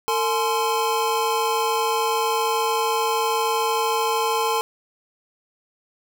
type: tone cluster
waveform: square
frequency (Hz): 453.3 / 849 / 1040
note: A#4 / G#5 / C6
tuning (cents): -48 / +38 / -11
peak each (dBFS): -25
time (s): 0.08-4.61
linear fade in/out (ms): 0
effects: none